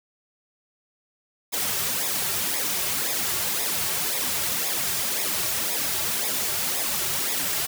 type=noise with flanger; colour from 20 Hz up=white; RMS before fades=-26 dBFS; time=1.52-7.67 s; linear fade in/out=20 ms; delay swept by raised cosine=0.67 to 4.07 ms; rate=1.9 Hz; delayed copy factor=-0.75; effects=none